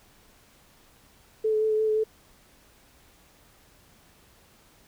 sine tone with vibrato, 433.8 Hz, A4, 25 cents flat, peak -21 dBFS, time 1.44-2.04 s, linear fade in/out 10 ms, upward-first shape sine, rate 5.7 Hz, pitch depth 16 cents each way, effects pink hiss -58 dBFS RMS until 4.87 s

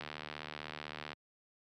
click train, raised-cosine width 0.3 ms, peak -25 dBFS, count 86, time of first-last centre 0.01-1.131 s, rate 75.8 Hz, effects high-pass 100 Hz 12 dB/octave

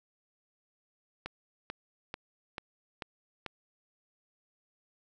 click train, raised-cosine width 0.3 ms, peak -21 dBFS, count 6, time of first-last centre 1.26-3.463 s, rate 2.27 Hz, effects none

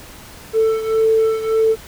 triangle beating tone pair, 443.1 / 444.8 Hz, A4 / A4, +12 / +19 cents, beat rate 1.7 Hz, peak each -11 / -15 dBFS, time 0.53-1.76 s, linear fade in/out 50 ms, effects tanh soft clip ceiling -9 dBFS + pink hiss -39 dBFS RMS until 1.87 s

